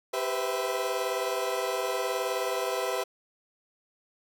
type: chord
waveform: 30% pulse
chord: C major seventh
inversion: second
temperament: equal with one note detuned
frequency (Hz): 392 / 493.9 / 513.1 / 659.3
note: G4 / B4 / C5 / E5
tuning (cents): 0 / 0 / -34 / 0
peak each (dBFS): -31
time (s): 0.13-3.04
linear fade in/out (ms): 10
effects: none